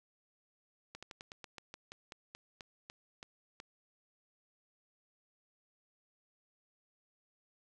slowing click train, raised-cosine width 0.2 ms, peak -29 dBFS, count 15, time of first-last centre 0.95-3.601 s, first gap 76 ms, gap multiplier 1.13, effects none

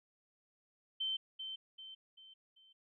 sine tone with echo, 3096 Hz, G7, 22 cents flat, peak -34 dBFS, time 1-1.17 s, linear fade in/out 10 ms, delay 390 ms, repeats 4, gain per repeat -7 dB, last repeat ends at 2.73 s, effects none

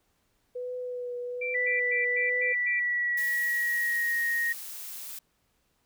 sine tone with vibrato, 493.9 Hz, B4, in tune, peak -32 dBFS, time 0.55-2.53 s, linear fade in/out 10 ms, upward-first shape triangle, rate 1.2 Hz, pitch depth 24 cents each way
sine tone bursts, 2349 Hz, D7, in tune, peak -30 dBFS, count 6, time 1.41-2.8 s, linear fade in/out 10 ms, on 140 ms, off 110 ms
sine tone with pitch glide, 1975.5 to 1872.2 Hz, B6 to A#6, 0 to +7 cents, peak -25 dBFS, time 1.54-4.53 s, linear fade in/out 10 ms, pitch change -93 cents, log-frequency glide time 2.38-4.22 s
blue noise, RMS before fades -40 dBFS, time 3.17-5.19 s, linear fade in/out 5 ms
effects pink hiss -72 dBFS RMS until 5.85 s

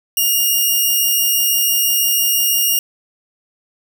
5% pulse tone, 2838 Hz, F7, 27 cents sharp, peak -4 dBFS, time 0.17-2.79 s, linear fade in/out 2 ms, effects none

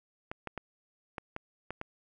clicks, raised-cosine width 0.5 ms, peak -22 dBFS, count 7, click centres 0.315 / 0.473 / 0.577 / 1.182 / 1.364 / 1.706 / 1.814 s, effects none

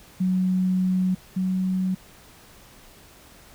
sine tone pair in turn, 185 / 186.39 Hz, F#3 / F#3, 0 / +13 cents, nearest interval unison, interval 13 cents, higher second, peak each -19 / -21 dBFS, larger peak first, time 0.2-1.15 / 1.36-1.95 s, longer first, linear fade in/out 10 ms, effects pink hiss -50 dBFS RMS until 3.54 s

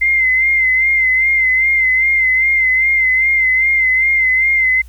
sine tone with vibrato, 2077 Hz, C7, 13 cents flat, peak -10 dBFS, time 0.01-4.82 s, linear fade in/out 10 ms, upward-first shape sine, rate 2.5 Hz, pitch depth 43 cents each way, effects added 60 Hz sine -34 dBFS peak until 4.88 s + white hiss -52 dBFS RMS until 4.88 s

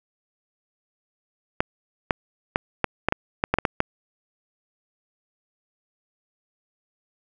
clicks, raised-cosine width 0.5 ms, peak -4 dBFS, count 11, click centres 1.605 / 2.108 / 2.559 / 2.843 / 3.086 / 3.124 / 3.439 / 3.54 / 3.586 / 3.652 / 3.804 s, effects none

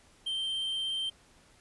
triangle tone with vibrato, 3136 Hz, G7, in tune, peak -29 dBFS, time 0.26-1.1 s, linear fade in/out 10 ms, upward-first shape sine, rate 17 Hz, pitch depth 9 cents each way, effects pink hiss -61 dBFS RMS until 1.6 s + resampled to 24000 Hz

